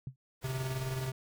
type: tone with exponential decay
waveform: sine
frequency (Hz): 130.81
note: C3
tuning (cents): 0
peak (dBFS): -32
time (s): 0.07-0.16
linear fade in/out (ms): 2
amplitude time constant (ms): 19
type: noise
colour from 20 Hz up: pink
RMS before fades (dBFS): -45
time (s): 0.41-1.12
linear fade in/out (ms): 50
type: tone with tremolo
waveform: square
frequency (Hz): 130.81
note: C3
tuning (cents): 0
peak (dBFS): -32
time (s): 0.44-1.12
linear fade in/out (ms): 5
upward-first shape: sine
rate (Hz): 19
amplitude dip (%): 50
effects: none